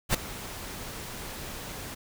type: noise with ADSR envelope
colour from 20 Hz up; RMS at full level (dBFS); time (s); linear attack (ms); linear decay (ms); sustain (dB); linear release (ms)
pink; -22; 0.09-1.95; 54; 4; -17; 13
effects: none